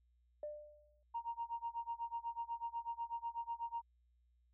sine tone with exponential decay, 597 Hz, D5, 28 cents sharp, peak -39 dBFS, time 0.43-1.03 s, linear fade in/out 2 ms, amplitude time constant 130 ms
sine tone with tremolo, 932.3 Hz, A#5, in tune, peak -36 dBFS, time 1.14-3.82 s, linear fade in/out 10 ms, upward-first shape sine, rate 8.1 Hz, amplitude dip 95%
effects tanh soft clip ceiling -32 dBFS + added 60 Hz sine -70 dBFS peak until 4.53 s

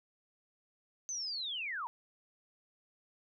sine linear sweep, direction down, 6272 to 880 Hz, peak -36 dBFS, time 1.09-1.87 s, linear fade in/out 0 ms, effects none

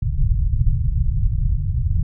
pink low-pass noise, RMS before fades -18 dBFS, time 0.02-2.03 s, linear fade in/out 5 ms, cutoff 140 Hz, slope 48 dB/octave, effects none

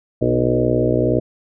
harmonic tone with a mistuned harmonic, 61.5 Hz, B1, 7 cents flat, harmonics 1 / 2 / 4 / 5 / 6 / 7 / 8 / 9 / 10, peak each -29 / -21 / -23 / -22 / -22 / -24 / -22 / -28 / -23 dBFS, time 0.21-1.2 s, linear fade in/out 10 ms, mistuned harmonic 5, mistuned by +23 cents, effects none

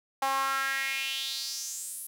sawtooth tone with high-pass filter sweep, 270 Hz, C#4, 45 cents flat, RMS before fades -32 dBFS, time 0.22-2.07 s, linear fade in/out 5 ms, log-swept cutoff 850 to 11000 Hz, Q 4.1, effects none

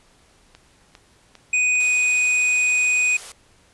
click train, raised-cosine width 0.2 ms, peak -25 dBFS, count 6, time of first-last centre 0.55-2.558 s, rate 2.49 Hz
square tone, 2489 Hz, D#7, in tune, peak -17 dBFS, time 1.53-3.17 s, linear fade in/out 5 ms
white high-pass noise, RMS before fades -37 dBFS, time 1.8-3.32 s, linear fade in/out 2 ms, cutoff 370 Hz, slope 96 dB/octave
effects pink hiss -56 dBFS RMS until 3.73 s + resampled to 24000 Hz

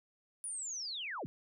sine linear sweep, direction down, 9890 to 77.78 Hz, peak -38 dBFS, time 0.44-1.26 s, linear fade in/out 0 ms, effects none

